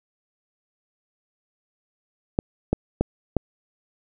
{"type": "clicks", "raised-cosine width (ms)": 2, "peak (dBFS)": -6, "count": 4, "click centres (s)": [2.389, 2.73, 3.01, 3.367], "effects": []}